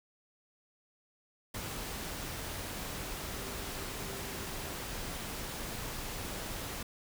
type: tone in noise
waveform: sine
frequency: 392 Hz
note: G4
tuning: in tune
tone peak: -50 dBFS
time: 3.36-4.74 s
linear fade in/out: 5 ms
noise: pink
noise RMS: -40 dBFS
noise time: 1.54-6.83 s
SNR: -13 dB
effects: none